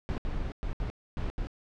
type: noise bursts at uneven times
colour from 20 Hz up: brown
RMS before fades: -32 dBFS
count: 6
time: 0.09-0.18 / 0.25-0.52 / 0.63-0.73 / 0.8-0.9 / 1.17-1.3 / 1.38-1.47 s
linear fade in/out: 0 ms
effects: low-pass 4000 Hz 12 dB/octave